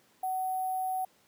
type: tone with sample-and-hold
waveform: sine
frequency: 750 Hz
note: F#5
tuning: 23 cents sharp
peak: -29 dBFS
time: 0.23-1.05 s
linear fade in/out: 5 ms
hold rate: 11025 Hz
effects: pink hiss -65 dBFS RMS until 1.27 s + high-pass 150 Hz 12 dB/octave